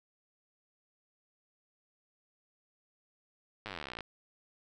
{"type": "slowing click train", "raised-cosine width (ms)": 0.3, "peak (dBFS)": -24, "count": 27, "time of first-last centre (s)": [3.66, 4.007], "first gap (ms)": 9, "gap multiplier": 1.03, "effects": []}